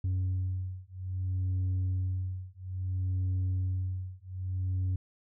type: beating tone pair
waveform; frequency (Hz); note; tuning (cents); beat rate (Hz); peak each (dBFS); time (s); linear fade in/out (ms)
sine; 92.5 / 93.1; F#2 / F#2; 0 / +11; 0.6; -30 / -30; 0.04-4.96; 5
effects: tanh soft clip ceiling -26 dBFS